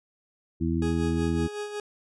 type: harmonic tone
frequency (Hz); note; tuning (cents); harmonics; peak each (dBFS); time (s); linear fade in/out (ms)
82.41; E2; 0; 1 / 2 / 3 / 4; -29 / -29 / -29 / -29; 0.6-1.48; 20
type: tone with tremolo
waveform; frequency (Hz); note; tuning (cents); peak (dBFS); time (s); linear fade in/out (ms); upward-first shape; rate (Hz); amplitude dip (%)
40% pulse; 415.6; G#4; +1; -29; 0.82-1.8; 2; sine; 5.4; 55
effects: resampled to 24000 Hz